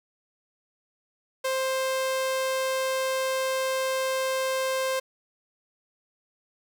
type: tone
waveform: sawtooth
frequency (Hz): 525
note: C5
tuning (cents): +6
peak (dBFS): -21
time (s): 1.44-5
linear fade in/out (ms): 10
effects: none